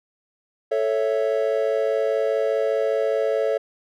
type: chord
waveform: triangle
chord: A major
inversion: none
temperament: equal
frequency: 440 / 554.4 / 659.3 Hz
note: A4 / C#5 / E5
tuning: 0 / 0 / 0 cents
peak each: -21 / -21 / -24 dBFS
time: 0.71-3.58 s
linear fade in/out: 10 ms
effects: none